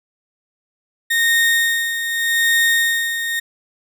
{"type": "tone with tremolo", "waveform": "35% pulse", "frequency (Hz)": 1848, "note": "A#6", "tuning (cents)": -16, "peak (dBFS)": -11, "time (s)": [1.1, 3.4], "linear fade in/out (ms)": 10, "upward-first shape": "sine", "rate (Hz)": 0.83, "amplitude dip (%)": 60, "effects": []}